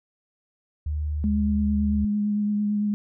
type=tone; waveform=sine; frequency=75.3 Hz; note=D2; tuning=44 cents sharp; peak=-24 dBFS; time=0.86-2.05 s; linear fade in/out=5 ms
type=tone with vibrato; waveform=sine; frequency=207.7 Hz; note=G#3; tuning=in tune; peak=-21 dBFS; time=1.24-2.94 s; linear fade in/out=0 ms; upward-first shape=triangle; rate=8.9 Hz; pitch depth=20 cents each way
effects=none